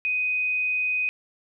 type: tone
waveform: sine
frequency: 2500 Hz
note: D#7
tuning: 8 cents sharp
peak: -22 dBFS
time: 0.05-1.09 s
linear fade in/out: 0 ms
effects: none